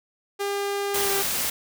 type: tone with pitch glide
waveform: sawtooth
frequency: 401.8 to 395.4 Hz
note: G4 to G4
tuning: +43 to +15 cents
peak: -21 dBFS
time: 0.39-1.23 s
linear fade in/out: 20 ms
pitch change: -28 cents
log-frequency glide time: 1.01-1.1 s
type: noise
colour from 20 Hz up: white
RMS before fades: -26 dBFS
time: 0.94-1.5 s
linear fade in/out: 5 ms
effects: none